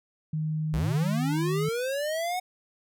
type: tone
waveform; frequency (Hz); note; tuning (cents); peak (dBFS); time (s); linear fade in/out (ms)
sine; 155.56; D#3; 0; -26; 0.33-1.69; 5
type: linear sweep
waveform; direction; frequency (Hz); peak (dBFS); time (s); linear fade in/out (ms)
square; up; 47.57 to 743; -28; 0.73-2.4; 10
effects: none